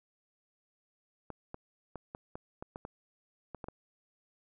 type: clicks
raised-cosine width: 1 ms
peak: -27 dBFS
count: 11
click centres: 1.303 / 1.544 / 1.957 / 2.149 / 2.355 / 2.625 / 2.759 / 2.851 / 3.547 / 3.642 / 3.685 s
effects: none